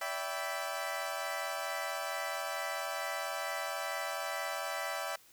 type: chord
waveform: 20% pulse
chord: E minor seventh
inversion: third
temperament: equal with one note detuned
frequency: 574.9 / 659.3 / 784 / 987.8 Hz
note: D5 / E5 / G5 / B5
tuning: -37 / 0 / 0 / 0 cents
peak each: -36 / -34 / -36 / -39 dBFS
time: 0.01-5.16 s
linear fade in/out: 5 ms
effects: white hiss -61 dBFS RMS until 5.32 s